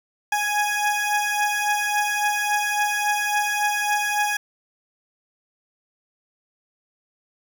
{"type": "beating tone pair", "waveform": "20% pulse", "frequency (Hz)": [830.6, 834.2], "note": ["G#5", "G#5"], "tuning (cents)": [0, 7], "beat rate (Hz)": 3.6, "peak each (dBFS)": [-17, -21], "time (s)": [0.32, 4.37], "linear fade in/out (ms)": 5, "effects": ["9-bit"]}